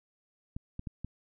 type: clicks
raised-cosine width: 5 ms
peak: -25 dBFS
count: 4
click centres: 0.565 / 0.794 / 0.872 / 1.046 s
effects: none